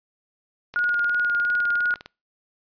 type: click train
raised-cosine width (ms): 0.2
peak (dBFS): -20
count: 27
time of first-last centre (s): 0.74-2.06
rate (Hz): 19.7
type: tone with vibrato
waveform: sine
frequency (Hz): 1432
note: F6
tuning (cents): +43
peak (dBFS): -19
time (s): 0.76-1.94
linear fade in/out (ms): 0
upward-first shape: sine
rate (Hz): 2.9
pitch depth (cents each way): 14
effects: noise-tail reverb RT60 0.3 s tail -26 dB re dry + resampled to 11025 Hz